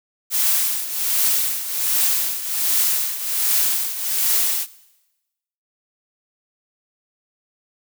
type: noise with tremolo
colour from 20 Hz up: blue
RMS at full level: -17 dBFS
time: 0.3-4.67 s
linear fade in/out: 50 ms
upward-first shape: triangle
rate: 1.3 Hz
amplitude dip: 75%
effects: noise-tail reverb RT60 1.0 s tail -19 dB re dry